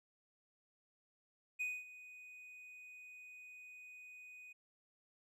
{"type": "tone with ADSR envelope", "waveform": "triangle", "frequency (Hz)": 2489, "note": "D#7", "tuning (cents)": 0, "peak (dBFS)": -34, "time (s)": [1.59, 4.53], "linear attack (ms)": 20, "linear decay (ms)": 230, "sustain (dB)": -17, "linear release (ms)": 10, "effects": []}